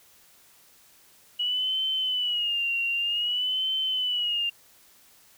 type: tone with vibrato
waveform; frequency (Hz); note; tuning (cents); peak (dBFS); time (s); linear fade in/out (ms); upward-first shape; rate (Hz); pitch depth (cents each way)
sine; 2913; F#7; -28; -24; 1.39-4.5; 10; sine; 0.53; 95
effects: white hiss -57 dBFS RMS until 5.37 s